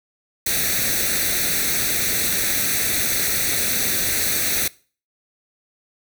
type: noise with comb filter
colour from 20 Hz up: white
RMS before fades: -21 dBFS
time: 0.46-4.68 s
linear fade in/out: 5 ms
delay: 0.49 ms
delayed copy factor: +0.75
effects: noise-tail reverb RT60 0.4 s tail -22 dB re dry